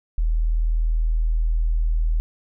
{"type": "tone", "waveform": "sine", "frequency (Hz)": 40.21, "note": "E1", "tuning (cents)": -42, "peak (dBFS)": -17, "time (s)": [0.18, 2.2], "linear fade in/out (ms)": 0, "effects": []}